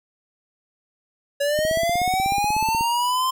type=linear sweep; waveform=square; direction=up; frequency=562 to 1046.5 Hz; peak=-20 dBFS; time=1.4-3.31 s; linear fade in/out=10 ms
type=click train; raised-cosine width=3 ms; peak=-19 dBFS; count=21; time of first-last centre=1.59-2.81 s; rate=16.4 Hz
effects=none